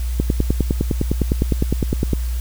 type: click train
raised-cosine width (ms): 3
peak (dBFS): -4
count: 20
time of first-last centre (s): 0.2-2.133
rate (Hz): 9.83
effects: added 60 Hz sine -19 dBFS peak until 2.4 s + white hiss -39 dBFS RMS until 2.4 s